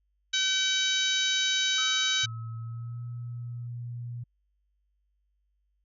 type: harmonic tone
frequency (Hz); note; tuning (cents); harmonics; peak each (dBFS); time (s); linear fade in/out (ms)
765; G5; -42; 2 / 3 / 4 / 5 / 6 / 7 / 8 / 9; -32 / -35 / -30 / -28 / -37 / -40 / -33 / -42; 0.33-2.26; 10
type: tone with exponential decay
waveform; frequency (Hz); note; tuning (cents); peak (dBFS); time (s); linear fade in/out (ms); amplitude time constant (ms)
sine; 1290; E6; -38; -35; 1.78-3.67; 2; 410
type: tone with pitch glide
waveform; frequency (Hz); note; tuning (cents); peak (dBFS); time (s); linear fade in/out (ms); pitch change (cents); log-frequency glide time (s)
sine; 114 to 119.94; A#2 to A#2; -38 to +50; -34; 2.23-4.24; 10; +88; 2.57-3.02
effects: added 50 Hz sine -70 dBFS peak until 5.84 s